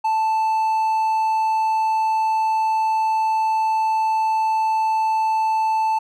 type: tone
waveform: triangle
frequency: 880 Hz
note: A5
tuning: in tune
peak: -15 dBFS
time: 0.04-5.99 s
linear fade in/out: 10 ms
effects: none